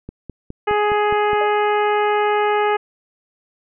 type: click train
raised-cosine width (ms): 3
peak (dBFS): -18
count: 7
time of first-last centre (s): 0.09-1.332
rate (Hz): 4.83
type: harmonic tone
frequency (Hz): 417.5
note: G#4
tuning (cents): +9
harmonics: 1 / 2 / 3 / 4 / 5 / 6 / 7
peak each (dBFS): -18 / -19 / -24 / -28 / -29 / -33 / -35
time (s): 0.67-2.77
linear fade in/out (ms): 10
type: tone with exponential decay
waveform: sine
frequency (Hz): 600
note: D5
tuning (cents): +37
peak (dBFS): -21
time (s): 1.41-1.56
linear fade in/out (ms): 1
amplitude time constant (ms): 31
effects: none